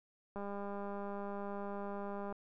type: click train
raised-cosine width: 1 ms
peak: -30 dBFS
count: 396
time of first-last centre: 0.36-2.325 s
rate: 201 Hz
effects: none